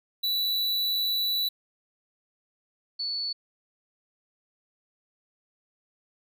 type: tone pair in turn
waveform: square / sine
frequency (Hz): 3951 / 4445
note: B7 / C#8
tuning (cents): 0 / +4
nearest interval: major second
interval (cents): 204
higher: second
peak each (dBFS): -25 / -28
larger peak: first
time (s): 0.23-1.49 / 2.99-3.33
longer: first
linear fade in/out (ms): 10
effects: none

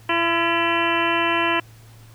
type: harmonic tone with a mistuned harmonic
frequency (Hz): 337.3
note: E4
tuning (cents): +40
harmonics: 1 / 2 / 3 / 4 / 5 / 6 / 7 / 8 / 9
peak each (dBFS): -25 / -27 / -23 / -29 / -27 / -29 / -29 / -26 / -29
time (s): 0.09-1.6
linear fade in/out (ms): 5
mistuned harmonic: 6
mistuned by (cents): -55
effects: added 112 Hz sine -44 dBFS peak until 2.14 s + pink hiss -52 dBFS RMS until 2.14 s

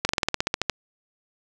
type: slowing click train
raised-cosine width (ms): 0.2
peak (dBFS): -4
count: 12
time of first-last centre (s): 0.05-0.697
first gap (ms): 41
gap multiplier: 1.07
effects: none

